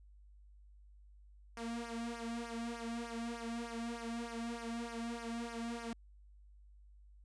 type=tone with flanger; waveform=sawtooth; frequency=233.1 Hz; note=A#3; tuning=in tune; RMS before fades=-42 dBFS; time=1.57-5.93 s; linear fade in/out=2 ms; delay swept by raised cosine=0.25 to 2.35 ms; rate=3.3 Hz; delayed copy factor=-0.85; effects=added 50 Hz sine -57 dBFS peak until 7.24 s + resampled to 22050 Hz